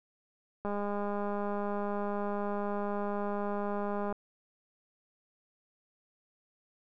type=click train; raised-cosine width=1 ms; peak=-22 dBFS; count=710; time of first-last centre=0.65-4.125 s; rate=204 Hz; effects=none